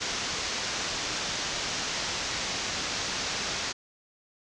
white low-pass noise, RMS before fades -32 dBFS, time 0-3.73 s, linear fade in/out 20 ms, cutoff 6600 Hz, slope 48 dB/octave, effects none

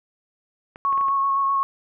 clicks, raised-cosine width 0.5 ms, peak -24 dBFS, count 5, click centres 0.759 / 0.927 / 0.977 / 1.011 / 1.084 s
sine tone with vibrato, 1099 Hz, C#6, 15 cents flat, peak -18 dBFS, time 0.85-1.63 s, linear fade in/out 0 ms, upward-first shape square, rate 7.8 Hz, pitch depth 13 cents each way
effects none

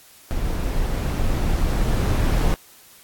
brown noise with level ramp, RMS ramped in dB -24 to -17 dBFS, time 0.31-2.54 s, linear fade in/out 0 ms, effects white hiss -49 dBFS RMS until 3.03 s + AAC 64 kbps

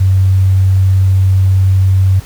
sine tone, 95 Hz, F#2, 46 cents sharp, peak -6 dBFS, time 0-2.2 s, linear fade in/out 10 ms, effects added 50 Hz sine -38 dBFS peak until 2.25 s + pink hiss -36 dBFS RMS until 2.25 s

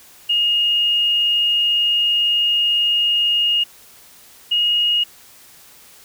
sine tone pair in turn, 2853 / 2871 Hz, F7 / F7, +36 / +47 cents, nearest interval unison, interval 11 cents, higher second, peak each -14 dBFS, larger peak neither, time 0.29-3.64 / 4.51-5.04 s, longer first, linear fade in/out 10 ms, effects white hiss -46 dBFS RMS until 6.04 s

